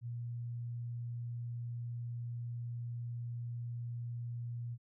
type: tone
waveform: sine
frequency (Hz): 119.1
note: A#2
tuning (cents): +38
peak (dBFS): -38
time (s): 0.01-4.78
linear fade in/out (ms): 50
effects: none

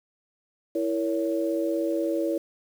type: chord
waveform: sine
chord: A# diminished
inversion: second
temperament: equal with one note detuned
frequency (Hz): 329.6 / 466.2 / 562.4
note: E4 / A#4 / C#5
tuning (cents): 0 / 0 / +25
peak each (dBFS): -26 / -31 / -28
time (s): 0.75-2.38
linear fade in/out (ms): 5
effects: 8-bit

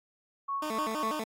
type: tone with tremolo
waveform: sine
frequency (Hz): 1107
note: C#6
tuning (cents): -3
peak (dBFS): -29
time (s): 0.48-1.21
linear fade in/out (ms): 10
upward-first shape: sine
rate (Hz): 3.9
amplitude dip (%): 70
type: tone with vibrato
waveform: 15% pulse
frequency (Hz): 260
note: C4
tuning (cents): -11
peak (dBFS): -26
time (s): 0.62-1.24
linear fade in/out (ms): 5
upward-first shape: square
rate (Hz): 6.1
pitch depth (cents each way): 280
effects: AAC 64 kbps

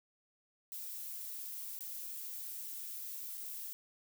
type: noise with dropouts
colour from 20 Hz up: violet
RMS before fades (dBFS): -44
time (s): 0.72-3.73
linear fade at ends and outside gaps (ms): 0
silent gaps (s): 1.79-1.807 / 3.373-3.378
effects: none

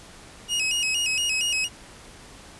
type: tone with vibrato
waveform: sawtooth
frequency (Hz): 2708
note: E7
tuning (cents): +46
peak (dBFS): -19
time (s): 0.48-1.69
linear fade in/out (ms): 50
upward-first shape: square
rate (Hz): 4.3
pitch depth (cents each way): 100
effects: pink hiss -46 dBFS RMS until 2.59 s + resampled to 24000 Hz

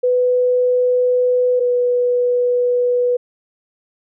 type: tone pair in turn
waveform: sine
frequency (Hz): 497.7 / 491.1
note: B4 / B4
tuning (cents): +13 / -10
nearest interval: unison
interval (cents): 23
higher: first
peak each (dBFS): -12 / -13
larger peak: first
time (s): 0.03-1.6 / 1.6-3.17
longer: neither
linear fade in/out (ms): 10
effects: none

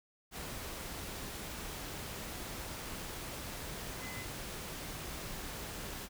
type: tone in noise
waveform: sine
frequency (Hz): 2031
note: B6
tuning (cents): +48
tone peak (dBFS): -46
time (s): 3.99-4.26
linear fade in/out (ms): 50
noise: pink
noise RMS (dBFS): -43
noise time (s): 0.31-6.09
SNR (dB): -6
effects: none

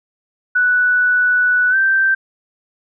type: tone with pitch glide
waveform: sine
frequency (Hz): 1481 to 1562.7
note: F#6 to G6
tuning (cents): +1 to -6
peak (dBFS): -11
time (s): 0.55-2.15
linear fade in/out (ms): 10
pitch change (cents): +93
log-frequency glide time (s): 1.7-1.76
effects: none

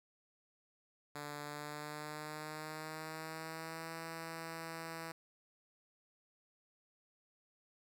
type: tone with pitch glide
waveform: 5% pulse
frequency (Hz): 146.83 to 163.86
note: D3 to E3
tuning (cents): 0 to -10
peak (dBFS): -32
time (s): 1.15-5.12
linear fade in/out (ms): 5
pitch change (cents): +190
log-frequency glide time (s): 1.41-3.93
effects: none

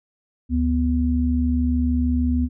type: tone pair together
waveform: sine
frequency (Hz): 73.42 / 247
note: D2 / B3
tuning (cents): 0 / 0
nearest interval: octave + major sixth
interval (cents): 2100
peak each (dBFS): -20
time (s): 0.49-2.49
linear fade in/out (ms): 50
effects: none

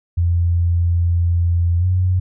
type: tone with pitch glide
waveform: sine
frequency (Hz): 86 to 91.64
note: F2 to F#2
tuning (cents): -26 to -16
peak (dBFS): -13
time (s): 0.17-2.2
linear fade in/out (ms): 10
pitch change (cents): +110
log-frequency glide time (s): 1.79-1.85
effects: none

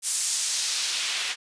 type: noise with band-pass filter sweep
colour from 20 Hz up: white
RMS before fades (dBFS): -27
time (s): 0.02-1.36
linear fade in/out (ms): 50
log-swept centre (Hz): 9200 to 2500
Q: 1.1
effects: resampled to 22050 Hz

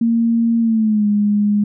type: tone with pitch glide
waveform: sine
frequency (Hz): 230.8 to 206.8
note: A#3 to G#3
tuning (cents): -17 to -7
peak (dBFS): -12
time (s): 0.01-1.64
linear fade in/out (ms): 5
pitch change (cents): -190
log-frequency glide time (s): 0.6-1.07
effects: none

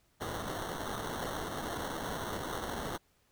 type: noise with sample-and-hold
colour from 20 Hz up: white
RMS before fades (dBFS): -38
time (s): 0.2-2.98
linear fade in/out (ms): 20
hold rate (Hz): 2450
effects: pink hiss -71 dBFS RMS until 3.31 s

